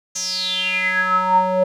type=tone with band-pass filter sweep; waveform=square; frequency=185.3 Hz; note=F#3; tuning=3 cents sharp; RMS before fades=-19 dBFS; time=0.15-1.64 s; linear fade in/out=10 ms; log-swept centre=6400 to 590 Hz; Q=9.8; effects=none